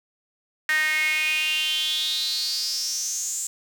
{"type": "tone with high-pass filter sweep", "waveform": "sawtooth", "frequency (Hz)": 309.5, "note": "D#4", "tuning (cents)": -9, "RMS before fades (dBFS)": -25, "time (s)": [0.69, 3.47], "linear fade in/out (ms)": 2, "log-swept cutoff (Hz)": [1800, 7500], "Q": 7.9, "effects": []}